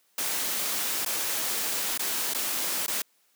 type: noise with dropouts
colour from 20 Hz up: white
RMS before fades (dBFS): -29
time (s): 0.18-3.02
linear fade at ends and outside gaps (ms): 2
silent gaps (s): 1.049-1.061 / 1.976-1.993 / 2.336-2.347 / 2.863-2.88
effects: white hiss -67 dBFS RMS until 3.35 s + high-pass 200 Hz 12 dB/octave